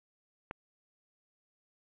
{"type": "click", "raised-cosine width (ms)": 0.5, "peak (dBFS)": -23, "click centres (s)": 0.511, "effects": ["resampled to 8000 Hz", "10-bit"]}